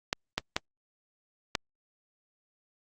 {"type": "clicks", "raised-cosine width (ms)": 0.2, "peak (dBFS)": -9, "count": 4, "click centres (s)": [0.129, 0.38, 0.565, 1.552], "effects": ["Opus 48 kbps"]}